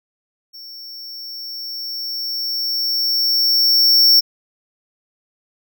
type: tone with level ramp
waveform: square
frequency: 5460 Hz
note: F8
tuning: 40 cents flat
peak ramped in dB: -35 to -8 dBFS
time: 0.53-4.21 s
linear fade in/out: 20 ms
effects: none